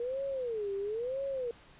sine tone with vibrato, 466.2 Hz, A#4, in tune, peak -32 dBFS, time 0-1.51 s, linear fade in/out 2 ms, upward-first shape sine, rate 1 Hz, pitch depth 290 cents each way, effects pink hiss -57 dBFS RMS until 1.79 s + resampled to 8000 Hz

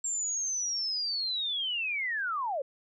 sine linear sweep, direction down, 7459 to 509 Hz, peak -29 dBFS, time 0.04-2.62 s, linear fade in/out 5 ms, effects none

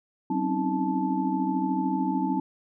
sine tone cluster, 189.1 / 261 / 274.4 / 315.4 / 873 Hz, F#3 / C4 / C#4 / D#4 / A5, +38 / -4 / -17 / +24 / -14 cents, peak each -30 dBFS, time 0.3-2.4 s, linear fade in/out 5 ms, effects none

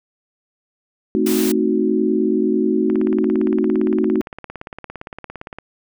sine chord, A diminished seventh, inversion none, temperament equal, 220 / 261.6 / 311.1 / 370 Hz, A3 / C4 / Eb4 / Gb4, 0 / 0 / 0 / 0 cents, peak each -20 / -22 / -20 / -19 dBFS, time 1.15-4.21 s, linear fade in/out 0 ms
white noise, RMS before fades -26 dBFS, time 1.26-1.52 s, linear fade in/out 5 ms
click train, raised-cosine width 0.5 ms, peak -17 dBFS, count 48, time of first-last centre 2.9-5.586 s, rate 17.5 Hz
effects none

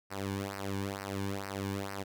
sawtooth tone with flanger, 98.4 Hz, G2, 7 cents sharp, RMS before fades -37 dBFS, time 0.1-2.04 s, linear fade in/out 20 ms, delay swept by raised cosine 0.28 to 1.58 ms, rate 2.2 Hz, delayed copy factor -0.85, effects none

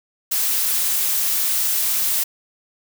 blue noise, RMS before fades -20 dBFS, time 0.31-2.24 s, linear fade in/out 10 ms, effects none

